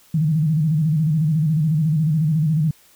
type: tone with vibrato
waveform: sine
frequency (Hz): 155.56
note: D#3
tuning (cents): 0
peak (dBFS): -15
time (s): 0.14-2.71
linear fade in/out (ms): 5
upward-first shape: square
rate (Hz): 14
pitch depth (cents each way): 84
effects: white hiss -53 dBFS RMS until 2.95 s